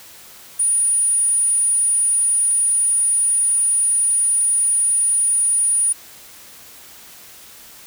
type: tone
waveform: sine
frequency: 9610 Hz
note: D9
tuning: 39 cents sharp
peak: -14 dBFS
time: 0.59-5.93 s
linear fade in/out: 10 ms
effects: white hiss -42 dBFS RMS until 7.86 s